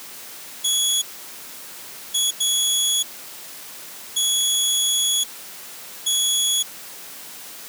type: tone bursts at uneven times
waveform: 20% pulse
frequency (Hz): 3364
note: G#7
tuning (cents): +22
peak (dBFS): -12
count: 5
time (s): 0.64-1.02 / 2.14-2.31 / 2.4-3.03 / 4.16-5.24 / 6.06-6.63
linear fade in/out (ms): 10
effects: white hiss -38 dBFS RMS until 7.68 s + high-pass 150 Hz 12 dB/octave